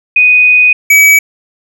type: tone pair in turn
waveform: sine / square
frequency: 2489 / 2280 Hz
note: D#7 / C#7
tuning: 0 / +48 cents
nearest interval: major second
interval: 152 cents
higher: first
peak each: -3 dBFS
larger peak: neither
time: 0.16-0.73 / 0.9-1.19 s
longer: first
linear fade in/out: 5 ms
effects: none